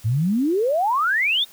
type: exponential sweep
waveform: sine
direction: up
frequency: 102.4 to 3729 Hz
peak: -17 dBFS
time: 0.04-1.45 s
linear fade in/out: 20 ms
effects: white hiss -48 dBFS RMS until 1.52 s